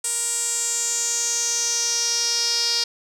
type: tone with band-pass filter sweep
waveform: sawtooth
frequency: 469.3 Hz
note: A#4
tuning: 12 cents sharp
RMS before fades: -23 dBFS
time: 0.04-2.84 s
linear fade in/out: 5 ms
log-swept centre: 8400 to 4900 Hz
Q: 6
effects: none